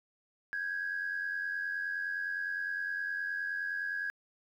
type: tone pair together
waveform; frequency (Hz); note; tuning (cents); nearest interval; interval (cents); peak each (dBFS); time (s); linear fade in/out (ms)
sine; 1568 / 1657.7; G6 / G#6; 0 / -4; minor second; 96; -38 / -33; 0.53-4.1; 0
effects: tanh soft clip ceiling -27 dBFS + 11-bit